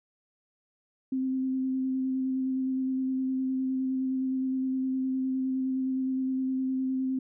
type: tone with vibrato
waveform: sine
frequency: 261.6 Hz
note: C4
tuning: in tune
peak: -26 dBFS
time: 1.12-7.19 s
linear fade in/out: 5 ms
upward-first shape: square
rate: 9.7 Hz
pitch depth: 10 cents each way
effects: none